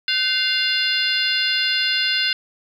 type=harmonic tone with a mistuned harmonic; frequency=699 Hz; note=F5; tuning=1 cent sharp; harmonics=2 / 3 / 4 / 5 / 6 / 7; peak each=-25 / -27 / -23 / -25 / -24 / -26 dBFS; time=0.08-2.33 s; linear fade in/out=2 ms; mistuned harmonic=2; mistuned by=+150 cents; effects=8-bit